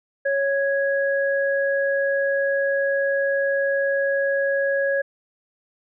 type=tone pair together; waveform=sine; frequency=553.8 / 1661.2 Hz; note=C#5 / G#6; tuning=-2 / 0 cents; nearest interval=octave + perfect fifth; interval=1902 cents; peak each=-20 / -24 dBFS; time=0.25-5.02 s; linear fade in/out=10 ms; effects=none